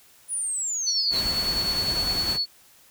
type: linear sweep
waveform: sine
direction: down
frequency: 9956 to 3800 Hz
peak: -25 dBFS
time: 0.28-1.21 s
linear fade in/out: 50 ms
type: tone with tremolo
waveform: sine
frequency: 4413 Hz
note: C#8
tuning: 9 cents flat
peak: -21 dBFS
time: 0.86-2.46 s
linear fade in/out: 20 ms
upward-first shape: sine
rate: 9.9 Hz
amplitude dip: 50%
type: noise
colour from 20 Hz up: pink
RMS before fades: -32 dBFS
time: 1.1-2.39 s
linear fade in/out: 50 ms
effects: white hiss -55 dBFS RMS until 2.9 s